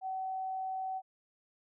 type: tone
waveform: sine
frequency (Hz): 758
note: F#5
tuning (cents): +42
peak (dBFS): -34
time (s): 0.01-1.02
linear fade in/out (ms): 50
effects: none